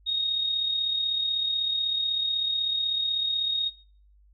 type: tone with amplitude modulation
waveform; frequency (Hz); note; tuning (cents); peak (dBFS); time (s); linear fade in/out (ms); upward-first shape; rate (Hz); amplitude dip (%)
sine; 3732; A#7; +1; -22; 0.06-3.7; 20; sine; 36.1; 45
effects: noise-tail reverb RT60 0.5 s tail -20 dB re dry + added 50 Hz sine -55 dBFS peak until 4.33 s